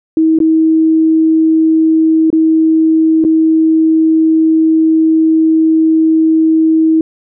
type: tone with dropouts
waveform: sine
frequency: 319.7 Hz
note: D#4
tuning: 47 cents sharp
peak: -6 dBFS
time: 0.17-7.01 s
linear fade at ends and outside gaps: 2 ms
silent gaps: 0.388-0.402 / 2.303-2.328 / 3.241-3.248 s
effects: none